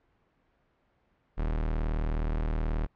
40% pulse tone, 38.89 Hz, D#1, in tune, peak -26 dBFS, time 1.37-2.87 s, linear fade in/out 20 ms, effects pink hiss -70 dBFS RMS until 2.95 s + low-pass 2000 Hz 12 dB/octave

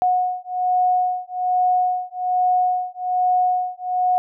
sine beating tone pair, 729 / 730.2 Hz, F#5 / F#5, -26 / -23 cents, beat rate 1.2 Hz, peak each -20 / -20 dBFS, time 0.02-4.18 s, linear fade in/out 0 ms, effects none

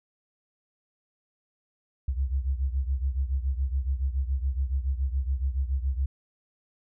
sine beating tone pair, 64.8 / 71.9 Hz, C2 / D2, -16 / -36 cents, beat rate 7.1 Hz, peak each -26 / -30 dBFS, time 2.08-6.06 s, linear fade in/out 5 ms, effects none

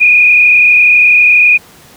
sine tone with frequency modulation, 2458 Hz, D#7, 22 cents flat, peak -3 dBFS, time 0-1.58 s, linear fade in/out 20 ms, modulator 32.1 Hz, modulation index 1.6, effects pink hiss -39 dBFS RMS until 1.96 s + high-pass 80 Hz 12 dB/octave

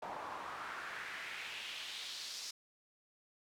pink noise with band-pass filter sweep, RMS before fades -45 dBFS, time 0.02-2.51 s, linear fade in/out 5 ms, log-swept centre 820 to 5300 Hz, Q 2.3, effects none

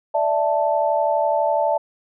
sine chord, D suspended second, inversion none, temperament equal, 587.3 / 659.3 / 880 Hz, D5 / E5 / A5, 0 / 0 / 0 cents, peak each -21 dBFS, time 0.14-1.78 s, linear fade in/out 10 ms, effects none

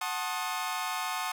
sawtooth chord, F# diminished seventh, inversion none, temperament equal with one note detuned, 740 / 880 / 1073.4 / 1244.5 Hz, F#5 / A5 / C6 / Eb6, 0 / 0 / +44 / 0 cents, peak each -33 dBFS, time 0.01-1.32 s, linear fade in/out 5 ms, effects none

